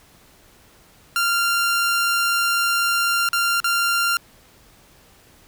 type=tone with dropouts; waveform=sawtooth; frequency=1388 Hz; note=F6; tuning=11 cents flat; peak=-14 dBFS; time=1.16-4.17 s; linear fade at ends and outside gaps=1 ms; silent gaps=3.289-3.331 / 3.602-3.643 s; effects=pink hiss -52 dBFS RMS until 5.47 s